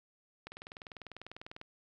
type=click train; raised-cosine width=0.3 ms; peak=-29 dBFS; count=24; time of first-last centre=0.47-1.614 s; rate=20.1 Hz; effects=none